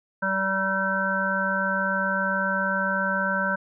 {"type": "harmonic tone", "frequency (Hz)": 192.6, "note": "G3", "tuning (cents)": -30, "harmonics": [1, 3, 5, 7, 8], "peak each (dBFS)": [-30, -30, -30, -31, -25], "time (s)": [0.22, 3.56], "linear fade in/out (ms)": 10, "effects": []}